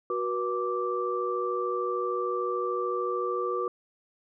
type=tone cluster; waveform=sine; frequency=369.6 / 483 / 1171 Hz; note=F#4 / B4 / D6; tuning=-2 / -39 / -5 cents; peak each=-31 dBFS; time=0.1-3.68 s; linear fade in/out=2 ms; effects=none

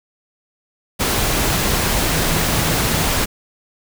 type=tone in noise; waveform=sine; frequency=159.3 Hz; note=D#3; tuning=41 cents sharp; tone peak=-25 dBFS; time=2.09-3.06 s; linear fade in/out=20 ms; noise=pink; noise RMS=-18 dBFS; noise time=0.99-3.26 s; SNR=-10 dB; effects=none

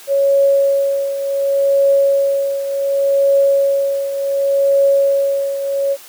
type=tone with tremolo; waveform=sine; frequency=554.4 Hz; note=C#5; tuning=in tune; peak=-8 dBFS; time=0.07-5.97 s; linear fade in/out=50 ms; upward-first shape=triangle; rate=0.68 Hz; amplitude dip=70%; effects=white hiss -39 dBFS RMS until 6.08 s + high-pass 300 Hz 12 dB/octave

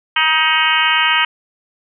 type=harmonic tone with a mistuned harmonic; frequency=315.6 Hz; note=D#4; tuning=25 cents sharp; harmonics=3 / 4 / 5 / 6 / 7 / 8 / 9 / 10; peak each=-20 / -20 / -20 / -20 / -20 / -20 / -20 / -20 dBFS; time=0.16-1.25 s; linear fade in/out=5 ms; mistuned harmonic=10; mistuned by=-45 cents; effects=none

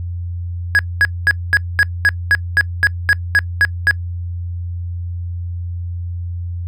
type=tone bursts; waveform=triangle; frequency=1664 Hz; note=G#6; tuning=3 cents sharp; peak=-6 dBFS; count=13; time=0.75-3.91 s; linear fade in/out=0 ms; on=40 ms; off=220 ms; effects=noise-tail reverb RT60 0.1 s tail -24 dB re dry + added 87 Hz sine -21 dBFS peak until 6.67 s

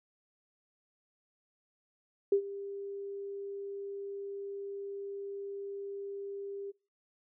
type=tone with ADSR envelope; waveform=sine; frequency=398.4 Hz; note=G4; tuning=28 cents sharp; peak=-21 dBFS; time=2.32-6.72 s; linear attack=4 ms; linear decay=87 ms; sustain=-17 dB; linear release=22 ms; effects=noise-tail reverb RT60 0.3 s tail -23 dB re dry

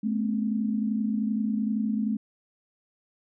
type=tone cluster; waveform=sine; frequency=214.3 / 244.7 / 267.2 Hz; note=A3 / B3 / C4; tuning=-45 / -16 / +36 cents; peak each=-25 / -33 / -33 dBFS; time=0.03-2.17 s; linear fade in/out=10 ms; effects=none

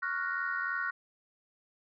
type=chord; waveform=sine; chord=Gb major seventh; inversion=second; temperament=equal; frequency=1108.7 / 1396.9 / 1480 / 1864.7 Hz; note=Db6 / F6 / Gb6 / Bb6; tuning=0 / 0 / 0 / 0 cents; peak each=-38 / -36 / -34 / -37 dBFS; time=0.02-0.91 s; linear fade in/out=10 ms; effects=tanh soft clip ceiling -21 dBFS

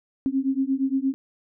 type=beating tone pair; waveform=sine; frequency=264.2 / 272.8 Hz; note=C4 / C#4; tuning=+17 / -28 cents; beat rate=8.6 Hz; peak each=-24 dBFS; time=0.26-1.14 s; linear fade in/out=0 ms; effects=none

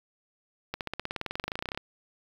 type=accelerating click train; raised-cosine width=0.3 ms; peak=-16 dBFS; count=24; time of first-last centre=0.74-1.775 s; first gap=68 ms; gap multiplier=0.96; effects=7-bit

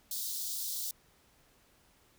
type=high-pass noise; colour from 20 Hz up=white; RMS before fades=-37 dBFS; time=0.11-0.91 s; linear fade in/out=2 ms; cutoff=3600 Hz; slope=48 dB/octave; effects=pink hiss -66 dBFS RMS until 2.18 s

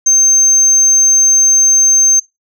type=tone; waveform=sine; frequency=6300 Hz; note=G8; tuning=8 cents sharp; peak=-4 dBFS; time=0.06-2.2 s; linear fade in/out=10 ms; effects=noise-tail reverb RT60 0.2 s tail -23 dB re dry + tanh soft clip ceiling -2 dBFS

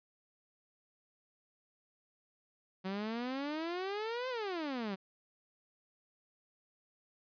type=exponential two-way sweep; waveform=sawtooth; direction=up then down; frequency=185.2 to 523.3 to 185.2 Hz; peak=-32 dBFS; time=2.84-4.96 s; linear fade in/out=20 ms; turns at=4.29 s; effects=resampled to 11025 Hz

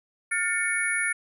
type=tone cluster; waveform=sine; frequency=1425 / 1787 / 2225 / 10420 Hz; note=F6 / A6 / C#7 / E9; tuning=+34 / +26 / +6 / -21 cents; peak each=-30 / -28 / -28 / -31 dBFS; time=0.31-1.13 s; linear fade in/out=10 ms; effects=none

